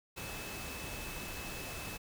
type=tone in noise; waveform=sine; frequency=2600 Hz; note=E7; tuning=24 cents flat; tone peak=-48 dBFS; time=0.16-1.98 s; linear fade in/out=20 ms; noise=pink; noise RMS=-43 dBFS; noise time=0.16-1.98 s; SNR=-8 dB; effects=none